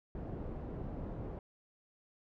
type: low-pass noise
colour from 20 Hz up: pink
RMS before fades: -42 dBFS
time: 0.15-1.39 s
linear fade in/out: 2 ms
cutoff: 540 Hz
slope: 12 dB/octave
effects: none